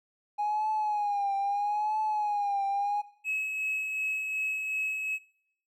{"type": "tone with vibrato", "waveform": "triangle", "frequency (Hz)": 827, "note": "G#5", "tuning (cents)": -8, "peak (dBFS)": -23, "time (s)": [0.38, 3.02], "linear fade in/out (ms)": 20, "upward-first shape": "triangle", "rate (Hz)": 0.77, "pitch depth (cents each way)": 83}
{"type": "tone with tremolo", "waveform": "triangle", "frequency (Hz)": 2572, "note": "E7", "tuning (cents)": -43, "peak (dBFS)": -25, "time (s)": [3.24, 5.19], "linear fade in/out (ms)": 50, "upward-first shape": "sine", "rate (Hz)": 2.7, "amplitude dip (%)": 40}
{"effects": ["noise-tail reverb RT60 0.7 s tail -22 dB re dry", "tanh soft clip ceiling -23 dBFS"]}